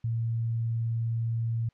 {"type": "tone", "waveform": "sine", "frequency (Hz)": 114.9, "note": "A#2", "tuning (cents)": -25, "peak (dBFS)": -26, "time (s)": [0.04, 1.69], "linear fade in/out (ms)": 5, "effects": ["white hiss -70 dBFS RMS until 1.73 s", "low-pass 3000 Hz 12 dB/octave"]}